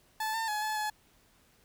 30% pulse tone with pitch steps, 871 / 899 / 846 / 861 / 851 Hz, A5 / A5 / G#5 / A5 / G#5, -18 / +37 / +32 / -38 / +42 cents, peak -28 dBFS, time 0.2-0.9 s, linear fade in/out 5 ms, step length 140 ms, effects pink hiss -65 dBFS RMS until 1.64 s

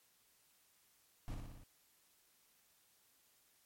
brown noise with echo, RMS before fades -42 dBFS, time 1.28-1.34 s, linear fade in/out 0 ms, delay 59 ms, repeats 5, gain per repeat -3 dB, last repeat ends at 1.635 s, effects white hiss -72 dBFS RMS until 3.65 s + MP3 64 kbps

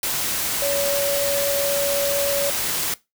sine tone in noise, 565 Hz, C#5, 33 cents sharp, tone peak -21 dBFS, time 0.62-2.5 s, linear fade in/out 2 ms, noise white, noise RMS -24 dBFS, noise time 0.03-2.94 s, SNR 0 dB, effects noise-tail reverb RT60 0.2 s tail -19 dB re dry

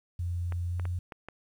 sine tone with pitch glide, 87.31 to 88.73 Hz, F2 to F2, 0 to +28 cents, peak -29 dBFS, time 0.19-0.99 s, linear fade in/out 5 ms, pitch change +28 cents, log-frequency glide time 0.69-0.76 s
clicks, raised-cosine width 0.5 ms, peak -26 dBFS, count 5, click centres 0.523 / 0.797 / 0.854 / 1.122 / 1.286 s
effects 10-bit

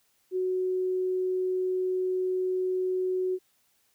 sine tone, 370 Hz, F#4, in tune, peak -25 dBFS, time 0.31-3.39 s, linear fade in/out 50 ms, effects white hiss -69 dBFS RMS until 3.94 s

